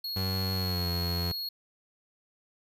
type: tone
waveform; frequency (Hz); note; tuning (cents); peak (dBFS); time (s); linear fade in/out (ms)
square; 4317; C#8; -47; -33; 0.04-1.49; 5
type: tone with pitch glide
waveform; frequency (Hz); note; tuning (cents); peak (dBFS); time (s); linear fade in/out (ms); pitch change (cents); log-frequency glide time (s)
30% pulse; 94.5 to 86.66; F#2 to F2; +37 to -13; -27; 0.16-1.32; 5; -150; 0.54-0.9
effects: none